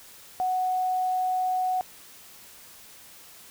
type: tone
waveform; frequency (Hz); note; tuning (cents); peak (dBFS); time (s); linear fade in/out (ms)
sine; 740; F#5; 0; -23; 0.4-1.81; 0
effects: white hiss -49 dBFS RMS until 3.5 s